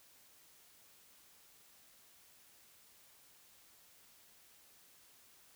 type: silence
effects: white hiss -64 dBFS RMS until 5.55 s